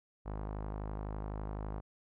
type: tone with low-pass filter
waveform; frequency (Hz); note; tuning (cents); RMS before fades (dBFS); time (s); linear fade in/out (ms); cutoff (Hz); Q
sawtooth; 51.91; G#1; 0; -40; 0.25-1.81; 20; 1000; 1.6
effects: none